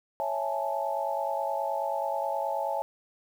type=chord; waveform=sine; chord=A major seventh; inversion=first; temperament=equal; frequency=554.4 / 659.3 / 830.6 / 880 Hz; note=C#5 / E5 / G#5 / A5; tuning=0 / 0 / 0 / 0 cents; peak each=-33 dBFS; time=0.2-2.82 s; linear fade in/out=0 ms; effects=9-bit